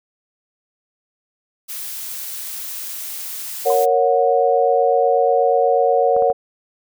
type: noise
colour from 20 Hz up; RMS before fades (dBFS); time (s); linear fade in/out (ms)
blue; -29; 1.68-3.86; 20
type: chord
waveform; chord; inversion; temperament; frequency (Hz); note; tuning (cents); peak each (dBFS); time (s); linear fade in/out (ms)
sine; F# major; first; equal with one note detuned; 466.2 / 554.4 / 731.5; A#4 / C#5 / F#5; 0 / 0 / -20; -17; 3.65-6.33; 20
type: tone with exponential decay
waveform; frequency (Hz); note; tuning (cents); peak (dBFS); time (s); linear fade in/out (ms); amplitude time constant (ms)
sine; 1018; C6; -48; -23; 3.7-3.78; 2; 16
type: clicks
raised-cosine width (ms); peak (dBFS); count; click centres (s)
1; -19 / -20 / -18; 3; 6.165 / 6.223 / 6.301
effects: none